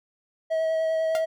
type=tone with vibrato; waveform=triangle; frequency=643 Hz; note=E5; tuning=43 cents flat; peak=-20 dBFS; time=0.5-1.26 s; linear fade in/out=20 ms; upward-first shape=sine; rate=10 Hz; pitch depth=12 cents each way
type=tone with exponential decay; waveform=sawtooth; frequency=698.5 Hz; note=F5; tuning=in tune; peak=-22 dBFS; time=1.15-1.25 s; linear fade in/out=0 ms; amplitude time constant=21 ms
effects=none